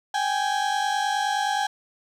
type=tone pair together; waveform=35% pulse; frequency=781 / 830.6 Hz; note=G5 / G#5; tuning=-7 / 0 cents; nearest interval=minor second; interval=107 cents; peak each=-24 / -23 dBFS; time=0.14-1.67 s; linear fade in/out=5 ms; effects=low-pass 7000 Hz 12 dB/octave + 9-bit